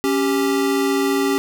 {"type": "tone pair together", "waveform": "square", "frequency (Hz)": [277.2, 392], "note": ["C#4", "G4"], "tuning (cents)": [0, 0], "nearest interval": "tritone", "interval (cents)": 600, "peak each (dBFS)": -20, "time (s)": [0.04, 1.38], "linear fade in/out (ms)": 0, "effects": []}